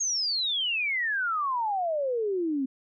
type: exponential sweep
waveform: sine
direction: down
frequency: 6645 to 257.7 Hz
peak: -25 dBFS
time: 0-2.66 s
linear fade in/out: 10 ms
effects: none